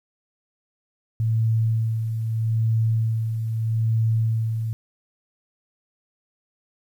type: tone with tremolo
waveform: sine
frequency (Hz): 112.2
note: A2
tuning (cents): +34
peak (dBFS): -17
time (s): 1.2-4.73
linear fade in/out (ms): 0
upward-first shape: sine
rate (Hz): 0.79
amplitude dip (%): 50
effects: 9-bit